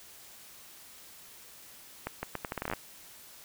accelerating click train, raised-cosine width 0.5 ms, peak -18 dBFS, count 13, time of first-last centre 2.07-2.735 s, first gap 160 ms, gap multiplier 0.77, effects white hiss -52 dBFS RMS until 3.44 s

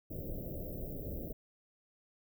pink band-stop noise, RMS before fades -41 dBFS, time 0.1-1.33 s, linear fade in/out 10 ms, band 650 to 14000 Hz, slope 96 dB/octave, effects none

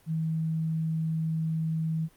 sine tone, 160.4 Hz, E3, 47 cents flat, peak -26 dBFS, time 0.06-2.09 s, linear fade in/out 50 ms, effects pink hiss -61 dBFS RMS until 2.16 s + Opus 32 kbps

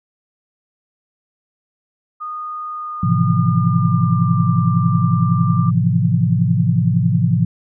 sine tone with pitch glide, 1231 to 1186.3 Hz, D#6 to D6, -19 to +17 cents, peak -24 dBFS, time 2.2-5.71 s, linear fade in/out 20 ms, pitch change -64 cents, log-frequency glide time 2.69-4.44 s
sine chord, F major seventh, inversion first, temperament just, 109.13 / 130.96 / 163.7 / 174.61 Hz, A2 / C3 / E3 / F3, -14 / +2 / -12 / 0 cents, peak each -18 dBFS, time 3.03-7.45 s, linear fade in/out 5 ms
effects none

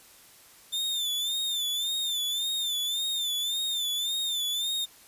40% pulse tone with vibrato, 3575 Hz, A7, 27 cents sharp, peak -26 dBFS, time 0.72-4.86 s, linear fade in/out 20 ms, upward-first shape sine, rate 1.8 Hz, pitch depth 75 cents each way, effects white hiss -54 dBFS RMS until 5.07 s + resampled to 32000 Hz

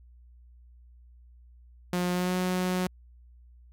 sawtooth tone with pitch glide, 178.6 to 182.77 Hz, F3 to F#3, +39 to -21 cents, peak -22 dBFS, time 1.93-2.87 s, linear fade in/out 2 ms, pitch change +40 cents, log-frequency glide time 2.11-2.35 s, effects added 60 Hz sine -51 dBFS peak until 3.72 s

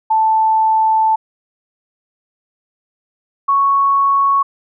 sine tone pair in turn, 880 / 1108.7 Hz, A5 / C#6, 0 / 0 cents, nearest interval major third, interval 400 cents, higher second, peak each -10 dBFS, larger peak neither, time 0.1-1.16 / 3.48-4.43 s, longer first, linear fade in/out 10 ms, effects none

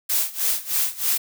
blue noise with tremolo, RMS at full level -20 dBFS, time 0.09-1.18 s, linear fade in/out 10 ms, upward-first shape sine, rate 3.2 Hz, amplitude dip 90%, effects none

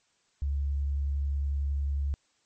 sine tone with vibrato, 70.3 Hz, C#2, 25 cents sharp, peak -26 dBFS, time 0.42-2.14 s, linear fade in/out 0 ms, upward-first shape triangle, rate 11 Hz, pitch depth 14 cents each way, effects white hiss -70 dBFS RMS until 2.45 s + MP3 32 kbps

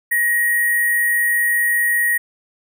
sine tone with sample-and-hold, 1890 Hz, A#6, 23 cents sharp, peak -14 dBFS, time 0.11-2.18 s, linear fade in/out 10 ms, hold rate 11025 Hz, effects none

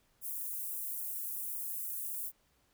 white high-pass noise, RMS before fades -39 dBFS, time 0.21-2.32 s, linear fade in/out 50 ms, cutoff 10000 Hz, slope 24 dB/octave, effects pink hiss -72 dBFS RMS until 2.73 s

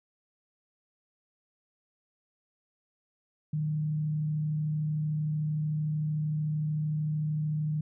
sine tone with frequency modulation, 152.7 Hz, D#3, 32 cents flat, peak -27 dBFS, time 3.53-7.81 s, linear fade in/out 5 ms, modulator 33.3 Hz, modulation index 0.22, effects none

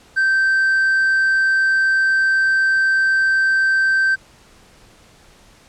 sine tone with hard clipping, 1558 Hz, G6, 11 cents flat, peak -14 dBFS, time 0.16-4.16 s, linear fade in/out 20 ms, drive 2 dB, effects pink hiss -49 dBFS RMS until 5.68 s + low-pass 9000 Hz 12 dB/octave

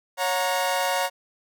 sawtooth chord, F# major, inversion second, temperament equal with one note detuned, 554.4 / 724.3 / 932.3 Hz, C#5 / F#5 / A#5, 0 / -37 / 0 cents, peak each -23 dBFS, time 0.17-1.1 s, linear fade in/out 50 ms, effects none

